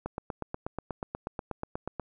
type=click train; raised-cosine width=1 ms; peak=-19 dBFS; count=17; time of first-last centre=0.06-1.997 s; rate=8.26 Hz; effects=none